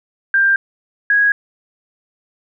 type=tone pair in turn; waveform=sine; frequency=1588 / 1654.1 Hz; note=G6 / G#6; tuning=+22 / -7 cents; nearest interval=minor second; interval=71 cents; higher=second; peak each=-10 dBFS; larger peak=neither; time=0.34-0.56 / 1.1-1.32 s; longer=neither; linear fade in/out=2 ms; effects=none